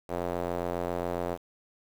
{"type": "tone with band-pass filter", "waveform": "square", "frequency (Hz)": 43.65, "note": "F1", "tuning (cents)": 0, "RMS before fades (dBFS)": -32, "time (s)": [0.08, 1.38], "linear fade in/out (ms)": 50, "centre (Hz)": 590, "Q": 1.6, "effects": ["8-bit"]}